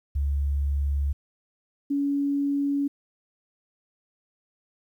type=tone pair in turn; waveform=sine; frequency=70.6 / 282.4 Hz; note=C#2 / C#4; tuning=+32 / +32 cents; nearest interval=2 octaves; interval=2400 cents; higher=second; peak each=-22 dBFS; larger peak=neither; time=0.15-1.13 / 1.9-2.88 s; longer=neither; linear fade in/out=10 ms; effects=10-bit